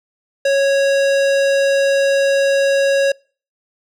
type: tone with hard clipping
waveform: sine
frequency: 552 Hz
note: C#5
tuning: 7 cents flat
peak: -14 dBFS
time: 0.45-3.12 s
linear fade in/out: 5 ms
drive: 18 dB
effects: noise-tail reverb RT60 0.4 s tail -26 dB re dry